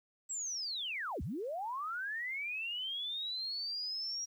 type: linear two-way sweep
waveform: sine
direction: down then up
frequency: 7810 to 55.1 to 5720 Hz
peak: -36 dBFS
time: 0.29-4.26 s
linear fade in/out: 20 ms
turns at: 1.22 s
effects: 11-bit